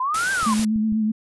sine linear two-way sweep, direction up then down, 987.8 to 1602 to 987.8 Hz, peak -20 dBFS, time 0-0.54 s, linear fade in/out 5 ms, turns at 0.32 s
white noise, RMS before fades -28 dBFS, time 0.14-0.65 s, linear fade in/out 5 ms
click train, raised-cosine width 5 ms, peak -23 dBFS, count 4, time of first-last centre 0.43-0.924 s, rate 6.07 Hz
sine tone with vibrato, 217 Hz, A3, 24 cents flat, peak -18 dBFS, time 0.46-1.12 s, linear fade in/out 10 ms, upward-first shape sine, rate 8.1 Hz, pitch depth 33 cents each way
effects resampled to 24000 Hz

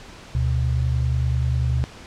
sine tone pair together, 73.97 / 124.3 Hz, D2 / B2, +13 / +12 cents, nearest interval major sixth, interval 899 cents, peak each -21 dBFS, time 0.35-1.84 s, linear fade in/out 0 ms, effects pink hiss -42 dBFS RMS until 2.06 s + low-pass 6000 Hz 12 dB/octave

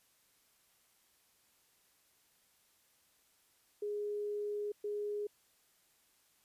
sine tone bursts at uneven times, 414.6 Hz, G#4, 3 cents flat, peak -35 dBFS, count 2, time 3.82-4.72 / 4.84-5.27 s, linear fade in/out 5 ms, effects white hiss -71 dBFS RMS until 6.44 s + resampled to 32000 Hz

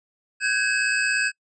square tone cluster, 1533 / 1650 / 2578 Hz, G6 / G#6 / E7, -39 / -12 / -39 cents, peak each -26 / -25 / -26 dBFS, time 0.4-1.32 s, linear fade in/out 50 ms, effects noise-tail reverb RT60 0.1 s tail -26 dB re dry + resampled to 22050 Hz

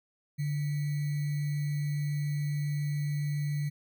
sine tone with sample-and-hold, 146.4 Hz, D3, 5 cents flat, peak -28 dBFS, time 0.38-3.7 s, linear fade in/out 20 ms, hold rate 2100 Hz, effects none

